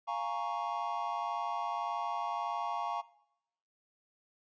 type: chord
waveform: triangle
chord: Bb minor seventh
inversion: second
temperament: equal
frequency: 698.5 / 830.6 / 932.3 / 1108.7 Hz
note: F5 / Ab5 / Bb5 / Db6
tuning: 0 / 0 / 0 / 0 cents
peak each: -37 / -37 / -36 / -36 dBFS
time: 0.07-3.02 s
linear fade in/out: 20 ms
effects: noise-tail reverb RT60 0.8 s tail -20 dB re dry + resampled to 16000 Hz